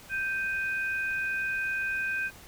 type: tone pair together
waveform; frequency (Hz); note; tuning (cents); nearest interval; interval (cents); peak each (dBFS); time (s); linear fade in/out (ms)
sine; 1565 / 2487; G6 / D#7; -3 / -1; minor sixth; 802; -29 / -33; 0.09-2.31; 50
effects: pink hiss -50 dBFS RMS until 2.47 s